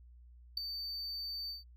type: tone with ADSR envelope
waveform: triangle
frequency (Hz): 4580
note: D8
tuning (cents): -44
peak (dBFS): -26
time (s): 0.57-1.64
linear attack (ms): 6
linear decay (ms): 3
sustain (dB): -11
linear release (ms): 150
effects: added 60 Hz sine -54 dBFS peak until 1.76 s